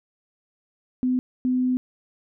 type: tone bursts at uneven times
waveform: sine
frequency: 253.3 Hz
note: B3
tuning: 44 cents sharp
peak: -19 dBFS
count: 2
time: 1.03-1.19 / 1.45-1.77 s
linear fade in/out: 0 ms
effects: none